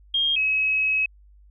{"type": "tone pair in turn", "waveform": "sine", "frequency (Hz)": [3226, 2560], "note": ["G7", "D#7"], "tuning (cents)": [49, 49], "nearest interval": "major third", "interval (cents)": 400, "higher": "first", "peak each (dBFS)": -19, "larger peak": "neither", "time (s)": [[0.14, 0.36], [0.36, 1.06]], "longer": "second", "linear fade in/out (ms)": 5, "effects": ["added 50 Hz sine -49 dBFS peak until 1.5 s"]}